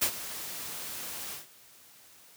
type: noise with ADSR envelope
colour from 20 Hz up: white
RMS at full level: -24 dBFS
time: 0.01-1.47 s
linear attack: 16 ms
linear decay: 79 ms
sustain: -15 dB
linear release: 150 ms
effects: white hiss -56 dBFS RMS until 2.36 s + high-pass 60 Hz 12 dB/octave